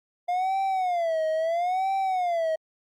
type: tone with vibrato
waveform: triangle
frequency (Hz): 700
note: F5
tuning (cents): +4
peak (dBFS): -21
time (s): 0.28-2.56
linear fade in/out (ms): 10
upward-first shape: sine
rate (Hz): 0.75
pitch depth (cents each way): 180
effects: Opus 48 kbps